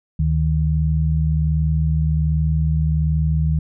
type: tone pair together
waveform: sine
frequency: 74.27 / 155.56 Hz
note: D2 / D#3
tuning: +20 / 0 cents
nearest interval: octave + minor second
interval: 1280 cents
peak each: -18 dBFS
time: 0.19-3.59 s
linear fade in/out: 5 ms
effects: none